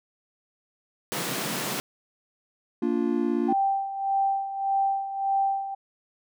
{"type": "high-pass noise", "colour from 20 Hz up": "pink", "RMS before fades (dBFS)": -30, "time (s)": [1.12, 1.8], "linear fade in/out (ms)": 0, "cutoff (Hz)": 130, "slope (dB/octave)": 96}
{"type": "chord", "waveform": "triangle", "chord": "Bb major", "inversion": "none", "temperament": "just", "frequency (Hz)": [233.1, 291.4, 349.6], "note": ["Bb3", "D4", "F4"], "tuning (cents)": [0, -13, 2], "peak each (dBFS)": -25, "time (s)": [2.82, 3.53], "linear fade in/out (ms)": 5}
{"type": "tone with tremolo", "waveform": "sine", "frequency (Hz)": 784, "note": "G5", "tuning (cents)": 0, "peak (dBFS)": -20, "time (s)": [3.48, 5.75], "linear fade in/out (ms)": 10, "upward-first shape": "sine", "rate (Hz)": 1.7, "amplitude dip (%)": 70}
{"effects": []}